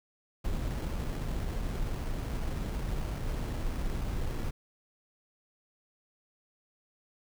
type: noise with sample-and-hold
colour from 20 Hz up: brown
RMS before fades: -33 dBFS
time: 0.44-4.51 s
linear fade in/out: 10 ms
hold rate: 3675 Hz
effects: none